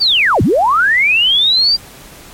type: linear two-way sweep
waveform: sine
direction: down then up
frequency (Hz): 4789 to 74.7 to 4789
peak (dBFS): -8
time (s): 0-1.77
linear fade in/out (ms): 20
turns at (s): 0.42
effects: pink hiss -37 dBFS RMS until 2.33 s + MP3 64 kbps